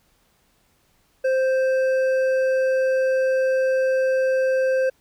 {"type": "tone with hard clipping", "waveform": "sine", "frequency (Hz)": 523.3, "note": "C5", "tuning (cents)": 0, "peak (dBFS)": -19, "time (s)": [1.24, 4.9], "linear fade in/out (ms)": 10, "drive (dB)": 7, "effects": ["pink hiss -63 dBFS RMS until 5 s"]}